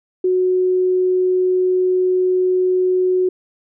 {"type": "tone", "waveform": "sine", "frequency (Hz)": 367.9, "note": "F#4", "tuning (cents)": -10, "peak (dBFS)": -13, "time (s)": [0.24, 3.29], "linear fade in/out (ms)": 5, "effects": []}